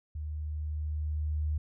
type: tone with level ramp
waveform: sine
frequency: 76.1 Hz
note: D#2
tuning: 38 cents flat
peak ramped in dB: -34 to -27 dBFS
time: 0.15-1.58 s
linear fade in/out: 5 ms
effects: none